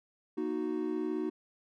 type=chord; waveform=triangle; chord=D# minor; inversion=second; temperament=equal with one note detuned; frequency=237.4 / 311.1 / 370 Hz; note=A#3 / D#4 / F#4; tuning=+32 / 0 / 0 cents; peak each=-37 / -32 / -33 dBFS; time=0.37-1.3 s; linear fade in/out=10 ms; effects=none